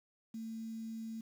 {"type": "tone with quantisation", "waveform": "sine", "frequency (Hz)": 224.1, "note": "A3", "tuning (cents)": 32, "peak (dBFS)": -40, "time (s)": [0.34, 1.21], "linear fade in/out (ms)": 5, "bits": 10, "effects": []}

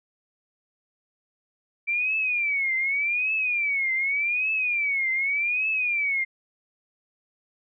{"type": "tone with vibrato", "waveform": "sine", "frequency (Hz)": 2329, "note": "D7", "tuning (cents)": -15, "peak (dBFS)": -22, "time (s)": [1.87, 6.25], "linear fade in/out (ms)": 20, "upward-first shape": "triangle", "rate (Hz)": 0.85, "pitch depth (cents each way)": 210, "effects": []}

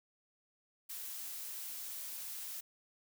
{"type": "noise", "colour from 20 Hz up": "blue", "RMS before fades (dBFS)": -44, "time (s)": [0.89, 2.61], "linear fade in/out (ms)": 10, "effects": []}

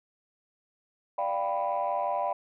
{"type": "chord", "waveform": "sine", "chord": "G dominant seventh", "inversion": "second", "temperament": "equal", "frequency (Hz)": [587.3, 698.5, 784, 987.8], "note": ["D5", "F5", "G5", "B5"], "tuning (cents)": [0, 0, 0, 0], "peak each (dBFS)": -31, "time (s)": [1.18, 2.33], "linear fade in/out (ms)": 5, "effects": ["tanh soft clip ceiling -20 dBFS"]}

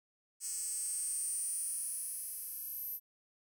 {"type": "tone with high-pass filter sweep", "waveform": "10% pulse", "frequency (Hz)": 364.3, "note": "F#4", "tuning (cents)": -27, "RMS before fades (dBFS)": -39, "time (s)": [0.4, 3], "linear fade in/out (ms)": 50, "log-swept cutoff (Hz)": [7700, 12000], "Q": 9.3, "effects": []}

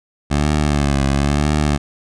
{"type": "tone with vibrato", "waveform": "15% pulse", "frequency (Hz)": 71.9, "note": "D2", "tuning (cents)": -36, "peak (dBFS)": -8, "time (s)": [0.3, 1.78], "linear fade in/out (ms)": 20, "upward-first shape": "triangle", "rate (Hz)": 1, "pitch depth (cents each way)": 94, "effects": ["resampled to 22050 Hz"]}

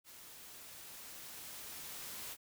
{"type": "noise with level ramp", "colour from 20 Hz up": "white", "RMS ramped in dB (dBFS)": [-55, -45], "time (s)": [0.04, 2.37], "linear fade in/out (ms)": 50, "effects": []}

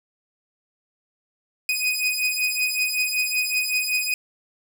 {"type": "beating tone pair", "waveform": "sawtooth", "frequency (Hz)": [2494, 2499.3], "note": ["D#7", "D#7"], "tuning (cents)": [3, 7], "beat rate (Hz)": 5.3, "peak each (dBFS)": -21, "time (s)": [1.69, 4.14], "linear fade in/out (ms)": 2, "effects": []}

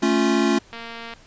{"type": "chord", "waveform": "square", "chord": "A augmented", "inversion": "none", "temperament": "equal", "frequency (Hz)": [220, 277.2, 349.2], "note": ["A3", "C#4", "E#4"], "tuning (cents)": [0, 0, 0], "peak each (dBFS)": -22, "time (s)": [0.02, 0.59], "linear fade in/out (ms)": 10}
{"type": "click train", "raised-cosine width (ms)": 0.3, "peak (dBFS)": -20, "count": 95, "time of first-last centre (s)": [0.73, 1.137], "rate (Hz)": 231}
{"effects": ["pink hiss -51 dBFS RMS until 1.26 s", "resampled to 16000 Hz"]}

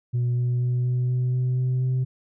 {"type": "tone with pitch steps", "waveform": "sine", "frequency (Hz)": [121.9, 122.82, 123.74, 124.68, 125.62, 126.56, 127.52, 128.48], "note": ["B2", "B2", "B2", "B2", "B2", "B2", "C3", "C3"], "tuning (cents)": [-22, -9, 4, 17, 30, 43, -44, -31], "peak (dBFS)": -18, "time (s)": [0.13, 2.05], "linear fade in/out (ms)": 20, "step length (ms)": 240, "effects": ["tanh soft clip ceiling -19 dBFS"]}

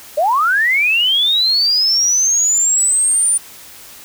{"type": "linear sweep", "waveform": "sine", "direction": "up", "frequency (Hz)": [559, 9370], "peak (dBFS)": -11, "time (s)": [0.17, 3.38], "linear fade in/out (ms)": 10, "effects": ["white hiss -38 dBFS RMS until 4.04 s"]}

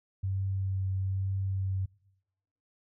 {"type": "tone with vibrato", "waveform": "sine", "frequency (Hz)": 95.9, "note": "G2", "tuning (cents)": -37, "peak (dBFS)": -28, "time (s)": [0.23, 1.86], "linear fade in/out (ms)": 10, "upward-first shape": "triangle", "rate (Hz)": 1.1, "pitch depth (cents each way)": 15, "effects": ["noise-tail reverb RT60 0.9 s tail -25 dB re dry"]}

